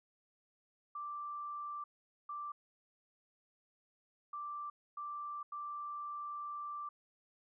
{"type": "tone bursts at uneven times", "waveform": "sine", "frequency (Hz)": 1174.7, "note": "D6", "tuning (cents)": 0, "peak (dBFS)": -40, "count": 5, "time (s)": [[0.95, 1.84], [2.29, 2.52], [4.33, 4.7], [4.97, 5.43], [5.52, 6.89]], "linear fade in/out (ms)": 5, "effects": []}